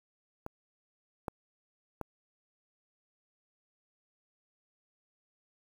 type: clicks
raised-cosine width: 1 ms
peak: -25 / -20 / -22 dBFS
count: 3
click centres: 0.464 / 1.282 / 2.013 s
effects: 8-bit